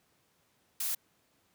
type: noise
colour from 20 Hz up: blue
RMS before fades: -33 dBFS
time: 0.8-0.95 s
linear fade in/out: 5 ms
effects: pink hiss -71 dBFS RMS until 1.54 s + high-pass 100 Hz 12 dB/octave

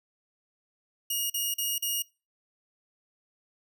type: tone bursts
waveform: 10% pulse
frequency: 2870 Hz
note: F7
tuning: 47 cents sharp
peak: -19 dBFS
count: 4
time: 1.1-2.023 s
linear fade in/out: 5 ms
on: 200 ms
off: 41 ms
effects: noise-tail reverb RT60 0.3 s tail -24 dB re dry

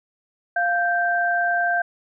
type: tone pair together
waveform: sine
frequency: 698.5 / 1568 Hz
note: F5 / G6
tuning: 0 / 0 cents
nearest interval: octave + major second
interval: 1400 cents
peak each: -21 dBFS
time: 0.56-1.82 s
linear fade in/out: 5 ms
effects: none

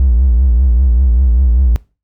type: tone with vibrato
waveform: triangle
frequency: 61.9 Hz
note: B1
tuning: 5 cents sharp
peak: -4 dBFS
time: 0-1.76 s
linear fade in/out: 0 ms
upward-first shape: triangle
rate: 5.1 Hz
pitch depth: 180 cents each way
effects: noise-tail reverb RT60 0.3 s tail -22 dB re dry + tanh soft clip ceiling -2 dBFS

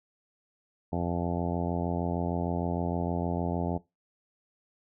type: harmonic tone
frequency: 86.5 Hz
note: F2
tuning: 16 cents flat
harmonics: 1 / 2 / 3 / 4 / 5 / 6 / 7 / 8 / 9 / 10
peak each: -34 / -32 / -35 / -38 / -39 / -43 / -40 / -39 / -41 / -42 dBFS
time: 0.92-3.78 s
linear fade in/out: 10 ms
effects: noise-tail reverb RT60 0.2 s tail -18 dB re dry

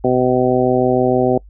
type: harmonic tone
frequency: 126.7 Hz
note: B2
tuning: 45 cents sharp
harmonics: 1 / 2 / 3 / 4 / 5 / 6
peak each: -23 / -18 / -16 / -19 / -20 / -21 dBFS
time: 0.04-1.38 s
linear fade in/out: 5 ms
effects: noise-tail reverb RT60 0.1 s tail -24 dB re dry + added 50 Hz sine -38 dBFS peak until 1.49 s

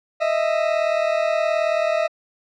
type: tone pair together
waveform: 40% pulse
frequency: 622.3 / 661.1 Hz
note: D#5 / E5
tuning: 0 / +5 cents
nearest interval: minor second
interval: 105 cents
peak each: -20 dBFS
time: 0.2-2.08 s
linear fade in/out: 20 ms
effects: low-pass 3000 Hz 12 dB/octave

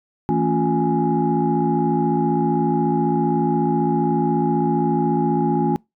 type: tone cluster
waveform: sine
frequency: 164.3 / 224.3 / 279 / 355 / 832 Hz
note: E3 / A3 / C#4 / F4 / G#5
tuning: -5 / +34 / +11 / +28 / +3 cents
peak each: -22 dBFS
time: 0.29-5.76 s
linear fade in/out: 0 ms
effects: noise-tail reverb RT60 0.2 s tail -26 dB re dry + tanh soft clip ceiling -8 dBFS

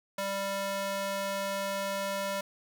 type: tone with high-pass filter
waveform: square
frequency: 197 Hz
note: G3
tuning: 9 cents sharp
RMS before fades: -33 dBFS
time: 0.18-2.41 s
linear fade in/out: 5 ms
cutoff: 530 Hz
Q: 1.1
effects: 9-bit

